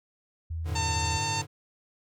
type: tone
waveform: sine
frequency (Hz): 81.7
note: E2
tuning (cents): -15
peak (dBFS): -30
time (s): 0.5-1.18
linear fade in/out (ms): 10
type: chord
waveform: square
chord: G suspended second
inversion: none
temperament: equal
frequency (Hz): 98 / 110 / 146.83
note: G2 / A2 / D3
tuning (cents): 0 / 0 / 0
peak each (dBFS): -38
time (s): 0.64-1.47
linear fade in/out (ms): 50
type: harmonic tone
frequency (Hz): 901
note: A5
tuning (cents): +41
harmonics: 1 / 2 / 3 / 4 / 5 / 6 / 7 / 8 / 9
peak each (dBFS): -31 / -41 / -36 / -40 / -36 / -46 / -38 / -38 / -46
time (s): 0.75-1.42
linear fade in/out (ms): 10
effects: none